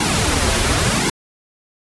pink noise with flanger, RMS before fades -17 dBFS, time 0-1.1 s, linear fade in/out 5 ms, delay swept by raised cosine 1.6 to 6.8 ms, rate 0.92 Hz, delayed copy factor -0.8, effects resampled to 24000 Hz

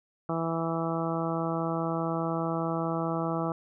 harmonic tone, 164.81 Hz, E3, in tune, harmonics 1 / 2 / 3 / 4 / 5 / 6 / 7 / 8, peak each -32 / -33 / -36 / -35 / -37 / -42 / -37 / -39 dBFS, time 0.29-3.52 s, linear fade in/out 2 ms, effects none

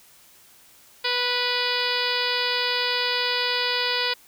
harmonic tone, 491.8 Hz, B4, 7 cents flat, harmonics 1 / 2 / 3 / 4 / 5 / 6 / 7 / 8 / 9 / 10, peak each -31 / -31 / -31 / -31 / -31 / -31 / -31 / -31 / -31 / -31 dBFS, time 1.04-4.14 s, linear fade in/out 10 ms, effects white hiss -53 dBFS RMS until 4.27 s

